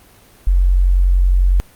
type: tone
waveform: sine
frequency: 45.43 Hz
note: F#1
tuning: 31 cents flat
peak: -9 dBFS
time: 0.47-1.6 s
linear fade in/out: 0 ms
effects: pink hiss -47 dBFS RMS until 1.75 s + Opus 32 kbps